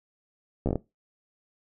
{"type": "slowing click train", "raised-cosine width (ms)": 2, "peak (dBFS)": -13, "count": 6, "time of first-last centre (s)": [0.66, 0.757], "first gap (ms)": 13, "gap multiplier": 1.2, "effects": ["noise-tail reverb RT60 0.2 s tail -19 dB re dry"]}